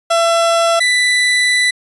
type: tone pair in turn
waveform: 30% pulse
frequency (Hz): 672 / 1984.9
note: E5 / B6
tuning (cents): +33 / +8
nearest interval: octave + perfect fifth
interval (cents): 1875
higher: second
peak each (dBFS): -8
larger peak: neither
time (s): 0.1-0.8 / 0.8-1.71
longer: second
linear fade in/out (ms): 10
effects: resampled to 24000 Hz